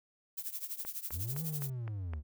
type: noise with tremolo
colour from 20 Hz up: violet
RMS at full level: -37 dBFS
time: 0.37-1.7 s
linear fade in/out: 10 ms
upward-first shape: triangle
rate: 12 Hz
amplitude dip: 90%
type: click train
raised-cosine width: 0.5 ms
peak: -30 dBFS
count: 6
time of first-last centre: 0.85-2.135 s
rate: 3.89 Hz
type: linear two-way sweep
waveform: triangle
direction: up then down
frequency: 67.9 to 164.2 to 68.7 Hz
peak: -34 dBFS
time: 1.11-2.23 s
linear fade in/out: 50 ms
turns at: 1.43 s
effects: none